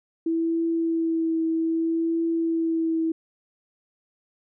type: tone with vibrato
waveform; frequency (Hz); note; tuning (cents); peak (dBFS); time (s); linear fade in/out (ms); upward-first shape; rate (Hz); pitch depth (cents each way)
sine; 328; E4; -9; -21; 0.26-3.12; 5; triangle; 0.63; 20
effects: none